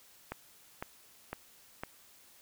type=click train; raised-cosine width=0.5 ms; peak=-22 dBFS; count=4; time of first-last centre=0.32-1.835 s; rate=1.98 Hz; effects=white hiss -60 dBFS RMS until 2.41 s